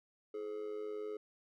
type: tone with amplitude modulation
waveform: triangle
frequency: 424.1 Hz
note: G#4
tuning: 36 cents sharp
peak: -34 dBFS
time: 0.34-1.17 s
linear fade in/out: 5 ms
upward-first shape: sine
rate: 99.5 Hz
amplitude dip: 70%
effects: none